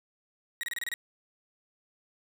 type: tone bursts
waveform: 35% pulse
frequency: 1900 Hz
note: A#6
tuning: 33 cents sharp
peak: -30 dBFS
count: 7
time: 0.61-0.939 s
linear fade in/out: 0 ms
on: 23 ms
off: 28 ms
effects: none